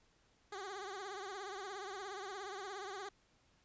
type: tone with vibrato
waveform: 15% pulse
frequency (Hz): 392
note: G4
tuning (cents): 0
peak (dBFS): -37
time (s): 0.52-3.09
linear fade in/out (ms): 5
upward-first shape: triangle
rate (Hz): 17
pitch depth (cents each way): 130
effects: pink hiss -72 dBFS RMS until 3.64 s + resampled to 16000 Hz